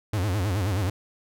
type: tone with vibrato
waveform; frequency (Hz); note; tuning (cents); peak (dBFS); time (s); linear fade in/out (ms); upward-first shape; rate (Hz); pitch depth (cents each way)
45% pulse; 97.5; G2; -9; -23; 0.13-0.9; 5; sine; 9.4; 190
effects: none